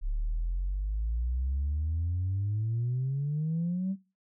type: exponential sweep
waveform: sine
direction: up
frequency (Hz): 34.65 to 196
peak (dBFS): -26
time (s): 0.01-3.96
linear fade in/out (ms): 50
effects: noise-tail reverb RT60 0.3 s tail -20 dB re dry + tanh soft clip ceiling -24 dBFS